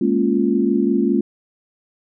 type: chord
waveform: sine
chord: Bb minor seventh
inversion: third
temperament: equal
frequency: 207.7 / 233.1 / 277.2 / 349.2 Hz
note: Ab3 / Bb3 / Db4 / F4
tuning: 0 / 0 / 0 / 0 cents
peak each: -20 dBFS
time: 0.01-1.21 s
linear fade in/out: 5 ms
effects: none